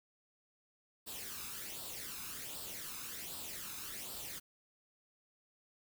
white noise with flanger, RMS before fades -45 dBFS, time 1.06-4.4 s, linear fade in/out 20 ms, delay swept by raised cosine 0.23 to 0.8 ms, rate 1.3 Hz, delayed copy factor +0.6, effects none

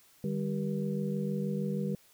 sine tone cluster, 152.4 / 198.8 / 388.9 / 478.4 Hz, D#3 / G3 / G4 / A#4, -36 / +25 / -14 / +45 cents, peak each -35 / -32 / -40 / -39 dBFS, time 0.24-1.95 s, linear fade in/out 2 ms, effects white hiss -62 dBFS RMS until 2.13 s

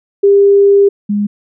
sine tone pair in turn, 400 / 205.7 Hz, G4 / G#3, +35 / -16 cents, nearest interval octave, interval 1151 cents, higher first, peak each -4 / -11 dBFS, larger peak first, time 0.23-0.89 / 1.09-1.27 s, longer first, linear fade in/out 10 ms, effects none

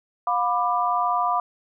sine tone cluster, 713 / 991 / 1186 Hz, F5 / B5 / D6, +36 / +6 / +17 cents, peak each -24 dBFS, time 0.27-1.4 s, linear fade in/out 2 ms, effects none

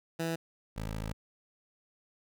15% pulse tone pair in turn, 164.81 / 53.84 Hz, E3 / A1, 0 / -37 cents, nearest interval octave + perfect fifth, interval 1937 cents, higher first, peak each -25 / -29 dBFS, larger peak first, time 0.19-0.36 / 0.76-1.13 s, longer second, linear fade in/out 10 ms, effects none

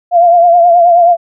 sine tone with vibrato, 692 Hz, F5, 16 cents flat, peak -3 dBFS, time 0.11-1.17 s, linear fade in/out 50 ms, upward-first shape triangle, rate 9.4 Hz, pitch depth 63 cents each way, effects none

